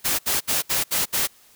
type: noise bursts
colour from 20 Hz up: white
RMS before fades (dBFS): -22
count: 6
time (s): 0.04-1.275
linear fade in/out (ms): 20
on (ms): 150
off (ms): 67
effects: white hiss -54 dBFS RMS until 1.55 s